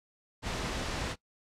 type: low-pass noise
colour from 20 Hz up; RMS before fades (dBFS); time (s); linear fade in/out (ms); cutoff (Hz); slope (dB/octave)
pink; -35; 0.42-1.16; 50; 6000; 12
effects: noise-tail reverb RT60 0.1 s tail -20 dB re dry + low-pass 11000 Hz 12 dB/octave